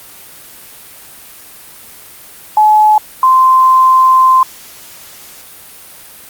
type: tone pair in turn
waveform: sine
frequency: 854 / 1039.7 Hz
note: G#5 / C6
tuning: +48 / -11 cents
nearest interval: minor third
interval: 341 cents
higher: second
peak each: -4 dBFS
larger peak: neither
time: 2.57-2.98 / 3.23-4.43 s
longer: second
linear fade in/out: 2 ms
effects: white hiss -35 dBFS RMS until 6.29 s + Opus 32 kbps